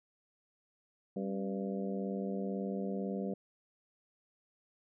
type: harmonic tone with a mistuned harmonic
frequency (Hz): 98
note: G2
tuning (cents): 0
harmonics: 2 / 3 / 4 / 5 / 6 / 7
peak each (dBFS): -36 / -44 / -42 / -42 / -46 / -49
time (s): 1.16-3.34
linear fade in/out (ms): 5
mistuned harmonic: 3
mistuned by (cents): -110
effects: none